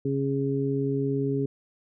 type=harmonic tone; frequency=137.6 Hz; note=C#3; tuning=12 cents flat; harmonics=1 / 2 / 3; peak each=-28 / -28 / -28 dBFS; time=0.05-1.46 s; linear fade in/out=5 ms; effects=none